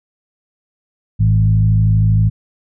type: tone with frequency modulation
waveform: sine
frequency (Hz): 108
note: A2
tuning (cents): -32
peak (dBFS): -9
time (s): 1.19-2.3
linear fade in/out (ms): 20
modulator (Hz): 52.8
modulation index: 0.83
effects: none